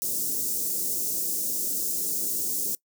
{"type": "band-stop noise", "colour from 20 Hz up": "white", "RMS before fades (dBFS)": -28, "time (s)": [0.02, 2.75], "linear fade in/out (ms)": 0, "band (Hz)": [440, 6100], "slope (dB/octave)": 24, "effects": ["noise-tail reverb RT60 0.1 s tail -23 dB re dry", "high-pass 200 Hz 12 dB/octave"]}